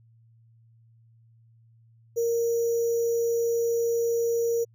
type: tone with sample-and-hold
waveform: sine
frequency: 466.2 Hz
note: A#4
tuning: in tune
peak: -22 dBFS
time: 2.16-4.65 s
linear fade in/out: 20 ms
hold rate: 6300 Hz
effects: added 114 Hz sine -55 dBFS peak until 4.74 s